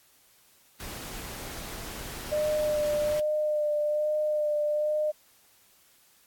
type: noise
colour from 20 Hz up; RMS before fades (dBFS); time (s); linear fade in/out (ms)
pink; -39; 0.8-3.2; 2
type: tone with vibrato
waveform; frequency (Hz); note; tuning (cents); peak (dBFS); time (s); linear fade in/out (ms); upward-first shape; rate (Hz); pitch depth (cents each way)
sine; 602; D5; +43; -24; 2.31-5.12; 20; sine; 1.2; 18
effects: white hiss -61 dBFS RMS until 6.26 s + AAC 64 kbps

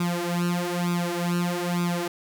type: tone with flanger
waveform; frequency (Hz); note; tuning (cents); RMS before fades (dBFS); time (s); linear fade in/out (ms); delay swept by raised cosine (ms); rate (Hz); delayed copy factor
sawtooth; 174.61; F3; 0; -26; 0-2.08; 5; 0.82 to 5.02; 1.1; +0.85
effects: none

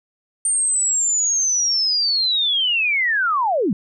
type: linear sweep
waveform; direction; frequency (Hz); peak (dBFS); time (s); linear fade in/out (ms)
sine; down; 8870 to 164.81; -16; 0.45-3.73; 2
effects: none

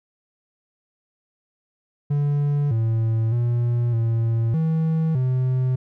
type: tone with pitch steps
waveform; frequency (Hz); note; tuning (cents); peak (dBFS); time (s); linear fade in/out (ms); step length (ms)
triangle; 144.6 / 112.6 / 119.6 / 114.4 / 160.7 / 128.4; D3 / A2 / A#2 / A#2 / E3 / C3; -27 / +40 / +45 / -32 / -44 / -32; -16; 2.1-5.76; 10; 610
effects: none

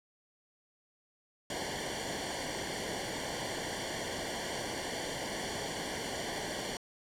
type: noise with comb filter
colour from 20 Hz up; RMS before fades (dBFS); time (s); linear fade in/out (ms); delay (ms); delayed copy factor
pink; -37; 1.5-6.77; 2; 0.78; -0.85
effects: low-pass 8000 Hz 12 dB/octave

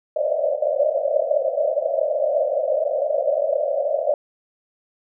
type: band-pass noise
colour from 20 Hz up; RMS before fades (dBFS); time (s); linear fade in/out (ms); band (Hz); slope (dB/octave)
white; -21; 0.16-4.14; 2; 540 to 640; 96
effects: none

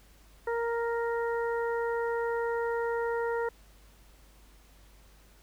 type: harmonic tone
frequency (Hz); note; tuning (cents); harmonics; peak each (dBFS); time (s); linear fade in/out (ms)
466.2; A#4; 0; 1 / 2 / 3 / 4; -29 / -35 / -39 / -41; 0.47-3.49; 5
effects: added 50 Hz sine -56 dBFS peak until 5.42 s + pink hiss -61 dBFS RMS until 5.42 s

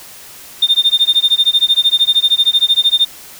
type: tone with tremolo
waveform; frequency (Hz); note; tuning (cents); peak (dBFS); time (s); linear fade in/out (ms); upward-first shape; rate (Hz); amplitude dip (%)
sine; 3631; A#7; -46; -4; 0.62-3.05; 5; sine; 13; 100
effects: tanh soft clip ceiling -4 dBFS + white hiss -36 dBFS RMS until 3.39 s

